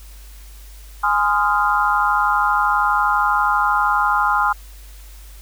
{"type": "chord", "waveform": "sine", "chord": "F minor seventh", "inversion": "first", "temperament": "equal with one note detuned", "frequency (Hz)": [830.6, 1030.3, 1244.5, 1396.9], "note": ["Ab5", "C6", "Eb6", "F6"], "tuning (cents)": [0, -27, 0, 0], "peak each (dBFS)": -20, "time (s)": [1.03, 4.53], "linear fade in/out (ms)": 10, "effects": ["added 50 Hz sine -37 dBFS peak until 5.41 s", "white hiss -47 dBFS RMS until 5.41 s"]}